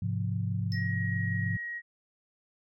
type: chord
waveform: sine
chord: F minor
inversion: first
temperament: just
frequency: 104.77 / 130.96 / 174.61 Hz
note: Ab2 / C3 / F3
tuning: +16 / +2 / 0 cents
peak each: -30 / -35 / -34 dBFS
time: 0.02-1.57 s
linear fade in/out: 5 ms
type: tone with exponential decay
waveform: triangle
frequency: 5274 Hz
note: E8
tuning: in tune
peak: -35 dBFS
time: 0.72-0.93 s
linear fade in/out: 0 ms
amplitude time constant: 45 ms
type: tone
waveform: sine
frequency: 1895 Hz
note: A#6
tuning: 28 cents sharp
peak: -34 dBFS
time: 0.72-1.82 s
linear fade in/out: 50 ms
effects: none